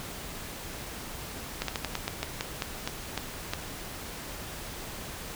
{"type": "slowing click train", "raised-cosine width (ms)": 0.2, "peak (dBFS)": -12, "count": 12, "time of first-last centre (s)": [1.62, 3.535], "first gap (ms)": 63, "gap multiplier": 1.19, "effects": ["pink hiss -40 dBFS RMS until 5.35 s"]}